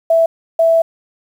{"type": "tone pair in turn", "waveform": "sine", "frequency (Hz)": [659, 659], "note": ["E5", "E5"], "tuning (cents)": [-1, -1], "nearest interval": "unison", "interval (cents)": 0, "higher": "neither", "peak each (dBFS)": -8, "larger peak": "neither", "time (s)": [[0.1, 0.26], [0.59, 0.82]], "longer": "second", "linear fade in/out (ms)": 5, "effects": ["7-bit"]}